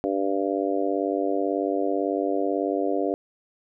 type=harmonic tone; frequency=98.1 Hz; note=G2; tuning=2 cents sharp; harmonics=3 / 4 / 5 / 6 / 7; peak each=-27 / -28 / -29 / -30 / -30 dBFS; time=0.04-3.14 s; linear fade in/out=0 ms; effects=none